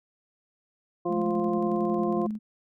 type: harmonic tone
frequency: 174.61 Hz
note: F3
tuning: in tune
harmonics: 1 / 2 / 3 / 4 / 6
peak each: -36 / -27 / -35 / -32 / -35 dBFS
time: 1.05-2.27 s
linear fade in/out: 10 ms
type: tone with tremolo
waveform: sine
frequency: 214 Hz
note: A3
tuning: 48 cents flat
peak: -26 dBFS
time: 1.08-2.39 s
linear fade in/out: 50 ms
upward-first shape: square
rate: 11 Hz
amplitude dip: 35%
effects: none